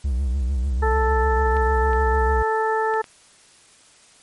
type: tone with vibrato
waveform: triangle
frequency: 65.41 Hz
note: C2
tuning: in tune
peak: -17 dBFS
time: 0.04-2.43 s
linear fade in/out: 10 ms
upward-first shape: sine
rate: 6.7 Hz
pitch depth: 140 cents each way
type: harmonic tone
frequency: 440 Hz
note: A4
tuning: in tune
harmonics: 1 / 2 / 3 / 4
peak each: -22 / -22 / -28 / -28 dBFS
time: 0.82-3.02 s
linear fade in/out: 10 ms
type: clicks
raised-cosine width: 0.3 ms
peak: -22 dBFS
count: 4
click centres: 1.568 / 1.932 / 2.939 / 3.042 s
effects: white hiss -52 dBFS RMS until 4.22 s + MP3 48 kbps